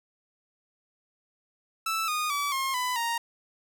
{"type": "tone with pitch steps", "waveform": "sawtooth", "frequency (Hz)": [1318.5, 1230.2, 1147.8, 1071, 999.2, 932.3], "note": ["E6", "D#6", "D6", "C6", "B5", "A#5"], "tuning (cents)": [0, -20, -40, 40, 20, 0], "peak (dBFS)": -23, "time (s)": [1.86, 3.18], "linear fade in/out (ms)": 5, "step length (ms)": 220, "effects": []}